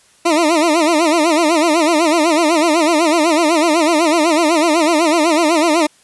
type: tone with vibrato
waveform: 20% pulse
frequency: 321.4 Hz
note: E4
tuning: 44 cents flat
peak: -6 dBFS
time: 0.25-5.87 s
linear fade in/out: 10 ms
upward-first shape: sine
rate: 8 Hz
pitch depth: 140 cents each way
effects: white hiss -51 dBFS RMS until 6.03 s + resampled to 24000 Hz